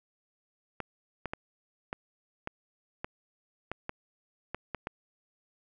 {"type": "clicks", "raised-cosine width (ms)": 0.5, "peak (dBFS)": -19, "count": 11, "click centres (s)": [0.803, 1.257, 1.335, 1.929, 2.474, 3.045, 3.716, 3.894, 4.546, 4.747, 4.871], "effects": []}